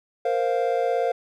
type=chord; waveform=triangle; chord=Bb suspended second; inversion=none; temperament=equal; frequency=466.2 / 523.3 / 698.5 Hz; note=Bb4 / C5 / F5; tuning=0 / 0 / 0 cents; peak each=-23 dBFS; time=0.25-1.12 s; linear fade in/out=5 ms; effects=none

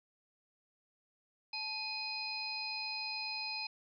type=harmonic tone with a mistuned harmonic; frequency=830.6 Hz; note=G#5; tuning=in tune; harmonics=1 / 3 / 5 / 6; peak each=-46 / -41 / -42 / -43 dBFS; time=1.53-3.67 s; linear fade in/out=5 ms; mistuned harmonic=1; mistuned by=+74 cents; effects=none

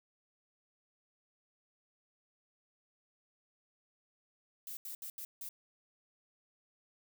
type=noise bursts at uneven times; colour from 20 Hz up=violet; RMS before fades=-44 dBFS; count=5; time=4.67-4.77 / 4.85-4.95 / 5.02-5.1 / 5.18-5.25 / 5.41-5.49 s; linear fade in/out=2 ms; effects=none

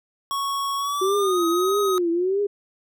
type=tone with pitch glide; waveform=square; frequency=1108.7 to 1258.9 Hz; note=C#6 to D#6; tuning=0 to +20 cents; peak=-24 dBFS; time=0.31-1.98 s; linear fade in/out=0 ms; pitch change=+220 cents; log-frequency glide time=0.77-1.42 s
type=tone with vibrato; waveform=sine; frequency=370 Hz; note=F#4; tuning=in tune; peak=-19 dBFS; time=1.01-2.47 s; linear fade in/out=10 ms; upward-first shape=triangle; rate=1.6 Hz; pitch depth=190 cents each way
effects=none

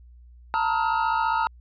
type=tone cluster; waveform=triangle; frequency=895 / 950 / 1274 / 1411 Hz; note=A5 / A#5 / D#6 / F6; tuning=+29 / +33 / +41 / +17 cents; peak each=-22 / -26 / -26 / -28 dBFS; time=0.54-1.47 s; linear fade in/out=0 ms; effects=added 60 Hz sine -46 dBFS peak until 1.6 s + resampled to 11025 Hz

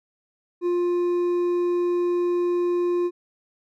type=tone with hard clipping; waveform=triangle; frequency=351.6 Hz; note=F4; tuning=12 cents sharp; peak=-21 dBFS; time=0.61-3.11 s; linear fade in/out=50 ms; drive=7 dB; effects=none

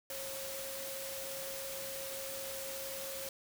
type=tone in noise; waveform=sine; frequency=541 Hz; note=C#5; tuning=42 cents flat; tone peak=-44 dBFS; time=0.1-3.29 s; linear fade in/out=2 ms; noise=white; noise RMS=-43 dBFS; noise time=0.1-3.29 s; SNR=-4 dB; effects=none

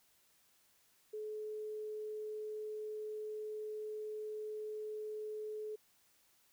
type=tone; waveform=sine; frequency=428.1 Hz; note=A4; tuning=47 cents flat; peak=-40 dBFS; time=1.13-5.76 s; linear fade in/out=10 ms; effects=white hiss -71 dBFS RMS until 6.52 s

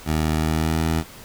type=tone with pitch glide; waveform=15% pulse; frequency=78 to 80.61 Hz; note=D#2 to E2; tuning=+5 to -38 cents; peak=-13 dBFS; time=0.05-1.04 s; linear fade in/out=50 ms; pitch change=+57 cents; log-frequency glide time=0.35-0.83 s; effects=pink hiss -42 dBFS RMS until 1.24 s

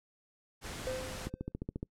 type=noise; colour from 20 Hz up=pink; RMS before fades=-42 dBFS; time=0.61-1.3 s; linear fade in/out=50 ms
type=tone with exponential decay; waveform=triangle; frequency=516 Hz; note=C5; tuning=24 cents flat; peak=-30 dBFS; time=0.87-1.52 s; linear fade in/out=0 ms; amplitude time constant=140 ms
type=click train; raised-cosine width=3 ms; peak=-24 dBFS; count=9; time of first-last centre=1.27-1.829 s; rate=14.3 Hz
effects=noise-tail reverb RT60 0.1 s tail -26 dB re dry + low-pass 10000 Hz 12 dB/octave

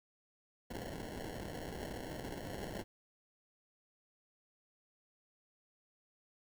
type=noise with sample-and-hold; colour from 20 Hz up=blue; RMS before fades=-44 dBFS; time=0.7-2.84 s; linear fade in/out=10 ms; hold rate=1225 Hz; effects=none

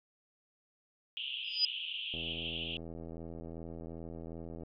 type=band-pass noise; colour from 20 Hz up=white; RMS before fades=-40 dBFS; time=1.17-2.77 s; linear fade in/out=0 ms; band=2700 to 3300 Hz; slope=96 dB/octave
type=tone with exponential growth; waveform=sine; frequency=4951 Hz; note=D#8; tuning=9 cents flat; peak=-22 dBFS; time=1.44-1.65 s; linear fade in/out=2 ms; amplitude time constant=45 ms
type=click train; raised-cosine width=2 ms; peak=-32 dBFS; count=207; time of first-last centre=2.14-4.634 s; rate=82.6 Hz
effects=none

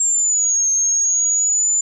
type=exponential two-way sweep; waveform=sine; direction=down then up; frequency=7470 to 6400 to 7100 Hz; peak=-14 dBFS; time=0-1.81 s; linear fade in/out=5 ms; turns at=0.7 s; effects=none

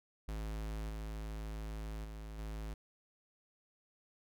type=tone with level steps; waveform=square; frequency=53.5 Hz; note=A1; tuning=48 cents flat; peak=-39 / -41 / -45 / -41 dBFS; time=0.28-2.74 s; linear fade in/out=5 ms; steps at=0.89 / 2.04 / 2.38 s; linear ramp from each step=10 ms; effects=none

